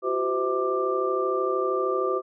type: tone cluster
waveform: sine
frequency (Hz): 348 / 381 / 512 / 645 / 1183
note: F4 / G4 / C5 / E5 / D6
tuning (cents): -6 / -49 / -38 / -38 / +12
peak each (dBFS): -34 / -26 / -28 / -34 / -28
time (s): 0.02-2.22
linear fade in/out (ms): 50
effects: none